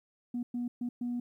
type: tone bursts at uneven times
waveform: sine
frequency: 242.5 Hz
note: B3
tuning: 31 cents flat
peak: -30 dBFS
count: 4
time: 0.34-0.43 / 0.54-0.68 / 0.81-0.89 / 1.01-1.2 s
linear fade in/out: 5 ms
effects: tanh soft clip ceiling -28 dBFS + 12-bit